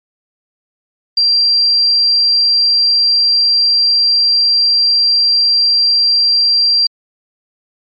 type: tone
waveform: sine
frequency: 4731 Hz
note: D8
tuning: 12 cents sharp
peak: -8 dBFS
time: 1.17-6.87 s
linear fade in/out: 5 ms
effects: MP3 48 kbps